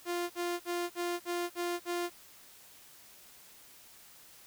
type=tone bursts; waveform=sawtooth; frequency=349.2 Hz; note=F4; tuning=in tune; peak=-28 dBFS; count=7; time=0.05-2.1 s; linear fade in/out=50 ms; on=250 ms; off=50 ms; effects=white hiss -56 dBFS RMS until 4.46 s